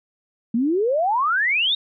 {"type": "exponential sweep", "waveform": "sine", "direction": "up", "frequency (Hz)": [220, 3802], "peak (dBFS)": -17, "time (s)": [0.54, 1.75], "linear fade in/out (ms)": 5, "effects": []}